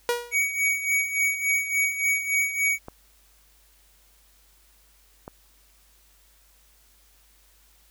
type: tone with exponential decay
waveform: sawtooth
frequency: 479.7 Hz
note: A#4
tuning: 50 cents sharp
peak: -15 dBFS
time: 0.09-0.42 s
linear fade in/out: 1 ms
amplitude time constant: 70 ms
type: tone with tremolo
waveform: square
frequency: 2253 Hz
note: C#7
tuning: 28 cents sharp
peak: -20 dBFS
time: 0.31-2.79 s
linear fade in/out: 50 ms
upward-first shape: sine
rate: 3.5 Hz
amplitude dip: 70%
type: clicks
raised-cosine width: 1 ms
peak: -23 dBFS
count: 2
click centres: 2.884 / 5.279 s
effects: added 50 Hz sine -60 dBFS peak until 7.9 s + white hiss -60 dBFS RMS until 7.9 s

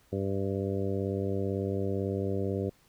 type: harmonic tone with a mistuned harmonic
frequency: 98 Hz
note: G2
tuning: in tune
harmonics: 1 / 2 / 3 / 4 / 5 / 6 / 7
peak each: -33 / -35 / -37 / -34 / -36 / -41 / -47 dBFS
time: 0.12-2.7 s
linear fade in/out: 10 ms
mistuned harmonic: 7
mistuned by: -35 cents
effects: pink hiss -64 dBFS RMS until 2.88 s

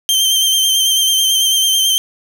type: tone with vibrato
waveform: sawtooth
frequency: 3136 Hz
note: G7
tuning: in tune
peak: -8 dBFS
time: 0.09-1.98 s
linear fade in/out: 0 ms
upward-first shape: sine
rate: 9.1 Hz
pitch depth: 29 cents each way
effects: none

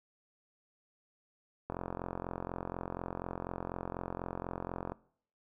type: click train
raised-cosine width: 1 ms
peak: -23 dBFS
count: 143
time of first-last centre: 1.7-4.92 s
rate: 44.1 Hz
effects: noise-tail reverb RT60 0.6 s tail -22 dB re dry

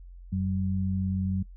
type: tone pair together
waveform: sine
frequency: 91.18 / 190 Hz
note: F#2 / F#3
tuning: -25 / +46 cents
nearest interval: octave + minor second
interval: 1271 cents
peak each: -28 dBFS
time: 0.32-1.43 s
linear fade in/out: 10 ms
effects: noise-tail reverb RT60 0.1 s tail -24 dB re dry + added 44 Hz sine -43 dBFS peak until 1.56 s

